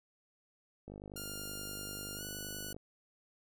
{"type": "click train", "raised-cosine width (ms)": 2, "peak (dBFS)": -34, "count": 96, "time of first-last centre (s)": [0.88, 2.765], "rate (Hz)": 50.4}
{"type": "tone with pitch glide", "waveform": "5% pulse", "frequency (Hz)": [1406, 1476.8], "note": ["F6", "F#6"], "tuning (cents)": [11, -4], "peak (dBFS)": -31, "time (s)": [1.16, 2.73], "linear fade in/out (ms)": 5, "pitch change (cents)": 85, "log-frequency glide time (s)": [2.16, 2.23]}
{"effects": []}